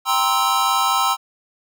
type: chord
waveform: square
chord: C dominant seventh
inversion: second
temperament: just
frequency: 784.9 / 941.9 / 1046.5 / 1308.1 Hz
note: G5 / Bb5 / C6 / E6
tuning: +2 / +18 / 0 / -14 cents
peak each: -24 / -24 / -22 / -21 dBFS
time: 0.05-1.17 s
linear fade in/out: 50 ms
effects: none